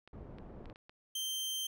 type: clicks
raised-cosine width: 0.3 ms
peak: -38 dBFS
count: 6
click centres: 0.076 / 0.385 / 0.657 / 0.699 / 0.759 / 0.895 s
type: low-pass noise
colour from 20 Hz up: pink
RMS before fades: -49 dBFS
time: 0.13-0.73 s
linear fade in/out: 2 ms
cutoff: 630 Hz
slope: 12 dB/octave
type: tone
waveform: sawtooth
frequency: 3136 Hz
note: G7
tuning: in tune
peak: -32 dBFS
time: 1.15-1.67 s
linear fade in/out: 5 ms
effects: none